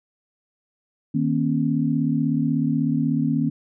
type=tone cluster; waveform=sine; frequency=156.6 / 236.3 / 272.7 Hz; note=D#3 / A#3 / C#4; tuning=+11 / +24 / -28 cents; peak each=-23 dBFS; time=1.14-3.5 s; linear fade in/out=10 ms; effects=none